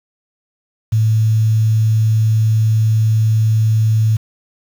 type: tone with quantisation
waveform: sine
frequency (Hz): 110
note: A2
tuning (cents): 0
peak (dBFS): -10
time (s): 0.92-4.17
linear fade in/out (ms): 10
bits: 6
effects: none